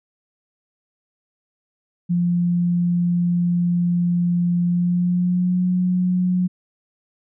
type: tone with pitch glide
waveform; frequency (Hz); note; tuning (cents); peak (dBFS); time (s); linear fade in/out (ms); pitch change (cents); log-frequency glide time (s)
sine; 174.61 to 181.29; F3 to F#3; 0 to -35; -16; 2.09-6.48; 20; +65; 4.65-5.64
effects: none